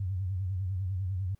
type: tone with vibrato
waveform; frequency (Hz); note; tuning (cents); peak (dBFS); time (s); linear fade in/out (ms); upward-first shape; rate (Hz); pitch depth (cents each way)
sine; 94; F#2; +28; -29; 0-1.35; 5; sine; 10; 110
effects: pink hiss -74 dBFS RMS until 1.39 s